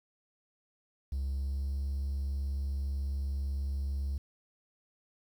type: tone with pitch glide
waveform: triangle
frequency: 67.7 to 69.08 Hz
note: C#2 to C#2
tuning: -40 to -5 cents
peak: -28 dBFS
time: 1.12-4.18 s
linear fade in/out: 5 ms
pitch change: +35 cents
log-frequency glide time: 1.23-1.69 s
effects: tanh soft clip ceiling -25 dBFS + 10-bit